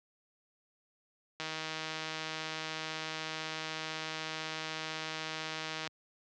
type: click train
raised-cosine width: 0.2 ms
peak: -20 dBFS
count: 708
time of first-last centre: 1.4-5.875 s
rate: 158 Hz
effects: high-pass 100 Hz 12 dB/octave + low-pass 6000 Hz 12 dB/octave